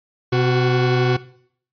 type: tone pair together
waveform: 40% pulse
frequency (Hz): 127.09 / 370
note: C3 / F#4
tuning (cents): -50 / 0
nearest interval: octave + perfect fifth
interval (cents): 1850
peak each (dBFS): -17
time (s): 0.32-1.17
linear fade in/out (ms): 10
effects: noise-tail reverb RT60 0.6 s tail -18 dB re dry + resampled to 11025 Hz